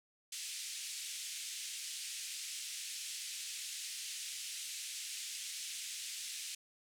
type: band-pass noise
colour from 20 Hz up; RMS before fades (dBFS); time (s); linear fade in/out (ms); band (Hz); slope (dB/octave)
white; -44; 0.32-6.55; 5; 2300 to 9200; 24
effects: none